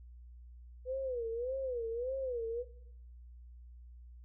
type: tone with vibrato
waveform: sine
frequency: 493.2 Hz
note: B4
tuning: 2 cents flat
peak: -34 dBFS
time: 0.85-2.65 s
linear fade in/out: 50 ms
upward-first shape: sine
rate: 1.7 Hz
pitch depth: 150 cents each way
effects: noise-tail reverb RT60 0.7 s tail -18 dB re dry + added 60 Hz sine -50 dBFS peak until 4.24 s